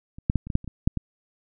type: clicks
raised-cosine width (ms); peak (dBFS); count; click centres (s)
5; -28 / -8 / -8 / -24 / -17 / -6 / -28 / -21 / -6 / -14; 10; 0.185 / 0.299 / 0.357 / 0.47 / 0.502 / 0.554 / 0.644 / 0.677 / 0.875 / 0.973
effects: none